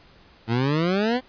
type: exponential sweep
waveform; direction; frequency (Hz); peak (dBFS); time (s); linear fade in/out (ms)
20% pulse; up; 110.4 to 261.8; -15; 0.47-1.21; 50
effects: pink hiss -53 dBFS RMS until 1.28 s + resampled to 11025 Hz